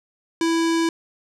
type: tone with low-pass filter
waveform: square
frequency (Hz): 330.4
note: E4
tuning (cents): +4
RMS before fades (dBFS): -20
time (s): 0.41-0.89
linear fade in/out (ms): 2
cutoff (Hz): 7200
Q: 1.1
effects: none